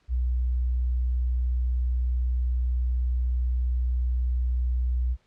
sine tone, 61.6 Hz, B1, 4 cents flat, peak -22 dBFS, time 0.08-5.17 s, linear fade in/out 50 ms, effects pink hiss -67 dBFS RMS until 5.26 s + low-pass 5000 Hz 12 dB/octave

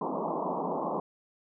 white band-pass noise, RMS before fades -32 dBFS, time 0.01-1 s, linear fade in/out 2 ms, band 160 to 1100 Hz, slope 96 dB/octave, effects none

